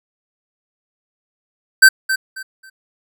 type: tone with echo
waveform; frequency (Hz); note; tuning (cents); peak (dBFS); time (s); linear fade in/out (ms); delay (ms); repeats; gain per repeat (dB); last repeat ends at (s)
square; 1550; G6; -20; -4; 1.82-1.89; 10; 270; 3; -12; 2.7
effects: none